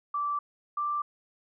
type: tone pair in turn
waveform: sine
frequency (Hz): 1165 / 1177.2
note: D6 / D6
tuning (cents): -14 / +4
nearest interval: unison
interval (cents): 18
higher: second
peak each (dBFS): -27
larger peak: neither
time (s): 0.14-0.39 / 0.77-1.02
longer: neither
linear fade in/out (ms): 5
effects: none